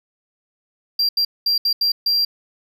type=tone bursts at uneven times; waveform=triangle; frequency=4742 Hz; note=D8; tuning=16 cents sharp; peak=-14 dBFS; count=6; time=0.99-1.09 / 1.17-1.25 / 1.46-1.58 / 1.65-1.73 / 1.81-1.92 / 2.06-2.25 s; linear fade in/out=5 ms; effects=none